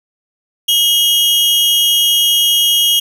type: tone pair together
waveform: 40% pulse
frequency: 2900 / 3255 Hz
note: F#7 / G#7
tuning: -35 / -36 cents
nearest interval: major second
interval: 199 cents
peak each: -13 / -11 dBFS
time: 0.68-3 s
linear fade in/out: 10 ms
effects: none